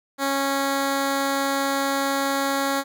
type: tone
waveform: 10% pulse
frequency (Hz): 275.3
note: C#4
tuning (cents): -12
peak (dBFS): -13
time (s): 0.18-2.84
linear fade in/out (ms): 50
effects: none